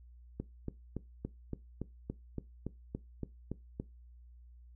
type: click train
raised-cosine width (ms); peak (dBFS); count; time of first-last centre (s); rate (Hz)
3; -24; 13; 0.4-3.799; 3.53
effects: noise-tail reverb RT60 0.2 s tail -18 dB re dry + added 60 Hz sine -53 dBFS peak until 4.75 s